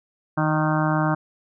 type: harmonic tone with a mistuned harmonic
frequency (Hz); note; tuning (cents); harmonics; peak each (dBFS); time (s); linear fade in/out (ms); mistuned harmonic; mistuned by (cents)
154.5; D#3; -12; 1 / 2 / 4 / 5 / 6 / 7 / 8 / 9 / 10; -22 / -25 / -28 / -29 / -30 / -30 / -31 / -32 / -32; 0.37-1.15; 10; 1; +23
effects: none